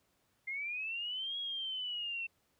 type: linear two-way sweep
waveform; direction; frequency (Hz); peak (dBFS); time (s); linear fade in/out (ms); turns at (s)
sine; up then down; 2093 to 3322 to 2680; -36; 0.47-2.27; 10; 1.38
effects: pink hiss -75 dBFS RMS until 2.59 s + high-pass 60 Hz 12 dB/octave